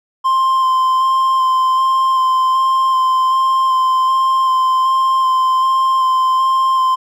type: tone with vibrato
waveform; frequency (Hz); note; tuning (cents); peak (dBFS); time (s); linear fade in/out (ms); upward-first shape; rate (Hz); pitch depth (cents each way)
triangle; 1046.5; C6; 0; -9; 0.24-6.96; 20; square; 1.3; 10
effects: none